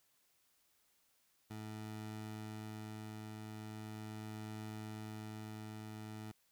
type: tone with tremolo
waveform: 20% pulse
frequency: 108.1 Hz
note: A2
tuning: 30 cents flat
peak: -39 dBFS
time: 1.5-6.32 s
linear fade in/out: 10 ms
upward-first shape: triangle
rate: 0.4 Hz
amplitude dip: 25%
effects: white hiss -75 dBFS RMS until 6.51 s